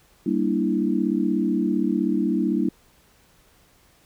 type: chord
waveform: sine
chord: E half-diminished seventh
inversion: first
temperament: equal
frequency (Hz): 196 / 233.1 / 293.7 / 329.6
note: G3 / Bb3 / D4 / E4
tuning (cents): 0 / 0 / 0 / 0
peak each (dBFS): -25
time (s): 0.26-2.69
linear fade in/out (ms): 5
effects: pink hiss -58 dBFS RMS until 4.05 s